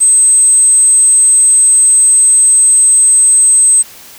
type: tone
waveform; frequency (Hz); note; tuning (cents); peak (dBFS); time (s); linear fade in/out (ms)
sine; 8240; C9; -28; -4; 0-3.83; 20
effects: white hiss -35 dBFS RMS until 4.18 s